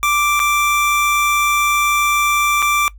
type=tone with dropouts; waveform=25% pulse; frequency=1174.7 Hz; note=D6; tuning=in tune; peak=-10 dBFS; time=0.03-2.88 s; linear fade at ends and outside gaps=0 ms; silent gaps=0.394-0.4 / 2.621-2.625 s; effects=noise-tail reverb RT60 0.1 s tail -20 dB re dry + added 50 Hz sine -36 dBFS peak until 2.98 s

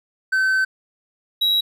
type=tone pair in turn; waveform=triangle; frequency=1534 / 3868 Hz; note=G6 / B7; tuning=-38 / -37 cents; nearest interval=octave + major third; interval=1601 cents; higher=second; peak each=-14 dBFS; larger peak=neither; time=0.32-0.65 / 1.41-1.61 s; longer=first; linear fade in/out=10 ms; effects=none

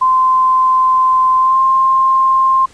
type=tone with pitch glide; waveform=sine; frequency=1036 to 1056.5 Hz; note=C6 to C6; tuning=-17 to +16 cents; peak=-8 dBFS; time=0.01-2.66 s; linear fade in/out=10 ms; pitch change=+33 cents; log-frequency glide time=1.37-1.6 s; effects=pink hiss -44 dBFS RMS until 2.73 s + resampled to 22050 Hz

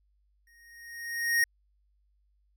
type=tone with exponential growth; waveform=square; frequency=1864.7 Hz; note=A#6; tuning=in tune; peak=-21 dBFS; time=0.47-1.44 s; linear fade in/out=2 ms; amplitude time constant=210 ms; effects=added 50 Hz sine -66 dBFS peak until 2.56 s

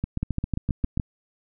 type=two click trains; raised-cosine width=5 ms; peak=-13 / -12 dBFS; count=8 / 6; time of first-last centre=0.04-0.975 / 0.23-0.998 s; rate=7.49 / 6.51 Hz; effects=none

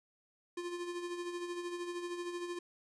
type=tone with tremolo; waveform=square; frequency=350 Hz; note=F4; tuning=4 cents sharp; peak=-37 dBFS; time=0.57-2.59 s; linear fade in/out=5 ms; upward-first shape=sine; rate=13 Hz; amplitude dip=50%; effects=resampled to 22050 Hz + 11-bit

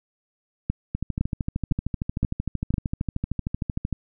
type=two click trains; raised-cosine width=5 ms; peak=-10 / -13 dBFS; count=5 / 40; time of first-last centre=0.7-2.741 / 0.95-3.927 s; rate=1.96 / 13.1 Hz; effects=none

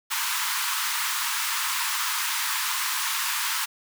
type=high-pass noise; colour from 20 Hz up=pink; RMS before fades=-27 dBFS; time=0.1-3.66 s; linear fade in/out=20 ms; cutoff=900 Hz; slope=96 dB/octave; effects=none

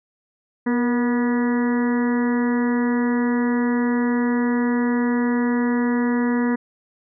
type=harmonic tone with a mistuned harmonic; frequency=242.9 Hz; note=B3; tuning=29 cents flat; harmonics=1 / 2 / 3 / 4 / 5 / 6 / 7 / 8; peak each=-18 / -27 / -38 / -31 / -37 / -38 / -34 / -34 dBFS; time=0.66-6.56 s; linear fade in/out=10 ms; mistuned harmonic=2; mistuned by=-41 cents; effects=none

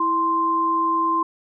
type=tone pair together; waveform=sine; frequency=329.2 / 1045.1 Hz; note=E4 / C6; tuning=-2 / -2 cents; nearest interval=octave + minor sixth; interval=2000 cents; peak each=-26 / -18 dBFS; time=0-1.23 s; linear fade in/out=5 ms; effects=none

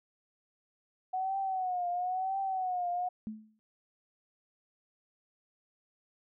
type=tone with vibrato; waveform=sine; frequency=741 Hz; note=F#5; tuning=2 cents sharp; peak=-30 dBFS; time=1.13-3.09 s; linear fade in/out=10 ms; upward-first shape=triangle; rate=0.99 Hz; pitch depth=98 cents each way
type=tone with exponential decay; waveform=sine; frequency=216.6 Hz; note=A3; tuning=27 cents flat; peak=-33 dBFS; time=3.27-3.59 s; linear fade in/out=0 ms; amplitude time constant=68 ms
effects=none

